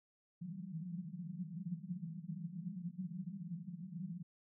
white band-pass noise, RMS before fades -45 dBFS, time 0.41-4.23 s, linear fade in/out 10 ms, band 160 to 190 Hz, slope 96 dB/octave, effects none

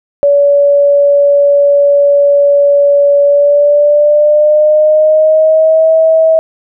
sine tone with pitch glide, 570 to 643.5 Hz, C#5 to E5, +48 to -42 cents, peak -4 dBFS, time 0.23-6.39 s, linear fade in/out 0 ms, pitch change +210 cents, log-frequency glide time 3.23-5.91 s, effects none

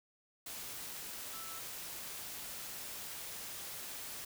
sine tone in noise, 1318.5 Hz, E6, in tune, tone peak -50 dBFS, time 1.33-1.59 s, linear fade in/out 5 ms, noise white, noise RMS -45 dBFS, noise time 0.46-4.25 s, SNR -8 dB, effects none

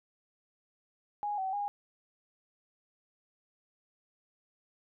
sine tone with pitch steps, 827 / 762 / 817 Hz, G#5 / G5 / G#5, -8 / -49 / -29 cents, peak -31 dBFS, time 1.23-1.68 s, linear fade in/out 0 ms, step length 150 ms, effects none

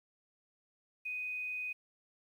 sine tone with quantisation, 2496 Hz, D#7, 5 cents sharp, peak -36 dBFS, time 1.05-1.73 s, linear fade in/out 10 ms, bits 11, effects none

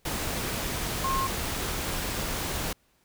sine tone in noise, 1071 Hz, C6, 40 cents sharp, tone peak -26 dBFS, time 1.04-1.27 s, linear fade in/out 5 ms, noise pink, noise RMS -31 dBFS, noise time 0.05-2.73 s, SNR +2 dB, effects pink hiss -67 dBFS RMS until 3.04 s

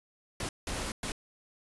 pink noise bursts at uneven times, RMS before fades -35 dBFS, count 3, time 0.4-0.49 / 0.67-0.92 / 1.03-1.12 s, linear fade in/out 2 ms, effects resampled to 24000 Hz

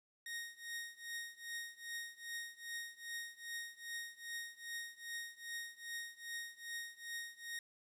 sawtooth tone with tremolo, 1864.7 Hz, A#6, in tune, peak -37 dBFS, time 0.26-7.59 s, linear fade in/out 2 ms, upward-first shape triangle, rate 2.5 Hz, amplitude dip 95%, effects resampled to 32000 Hz + 12-bit

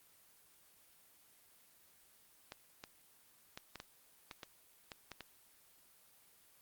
clicks, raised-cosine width 0.2 ms, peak -28 dBFS, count 10, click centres 2.521 / 2.839 / 3.575 / 3.757 / 3.801 / 4.312 / 4.432 / 4.918 / 5.117 / 5.207 s, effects white hiss -66 dBFS RMS until 6.61 s + Opus 24 kbps

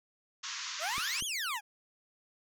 white band-pass noise, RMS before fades -40 dBFS, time 0.43-1.21 s, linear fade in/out 10 ms, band 970 to 6800 Hz, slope 96 dB/octave
20% pulse exponential two-way sweep, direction up then down, 570 to 3433 to 783 Hz, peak -28 dBFS, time 0.79-1.61 s, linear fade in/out 50 ms, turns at 1.25 s
clicks, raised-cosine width 3 ms, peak -32 dBFS, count 2, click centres 0.981 / 1.224 s
effects none

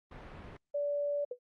pink noise, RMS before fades -46 dBFS, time 0.11-0.57 s, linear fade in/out 5 ms
sine tone, 578 Hz, D5, 28 cents flat, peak -30 dBFS, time 0.74-1.25 s, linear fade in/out 10 ms
sine tone with exponential decay, 494.1 Hz, B4, 1 cent sharp, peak -32 dBFS, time 1.31-1.39 s, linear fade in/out 5 ms, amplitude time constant 16 ms
effects low-pass 2000 Hz 12 dB/octave + Opus 32 kbps

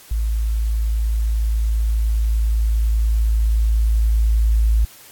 sine tone with level ramp, 55 Hz, A1, in tune, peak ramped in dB -17 to -12 dBFS, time 0.11-4.85 s, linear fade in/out 5 ms, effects white hiss -44 dBFS RMS until 5.11 s + AAC 64 kbps

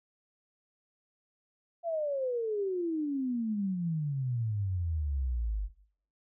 sine exponential sweep, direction down, 690 to 47.34 Hz, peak -29 dBFS, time 1.83-5.7 s, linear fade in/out 50 ms, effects noise-tail reverb RT60 0.6 s tail -19 dB re dry

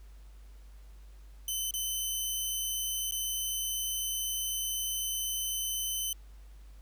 10% pulse tone with dropouts, 3046 Hz, F#7, 50 cents sharp, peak -23 dBFS, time 1.48-6.13 s, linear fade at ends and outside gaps 2 ms, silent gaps 1.709-1.738 / 3.111-3.121 s, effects added 50 Hz sine -48 dBFS peak until 6.81 s + pink hiss -65 dBFS RMS until 6.81 s

